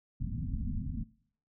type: low-pass noise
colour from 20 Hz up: pink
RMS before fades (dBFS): -35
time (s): 0.2-1.04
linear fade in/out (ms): 10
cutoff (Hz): 260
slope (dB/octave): 96
effects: noise-tail reverb RT60 0.6 s tail -21 dB re dry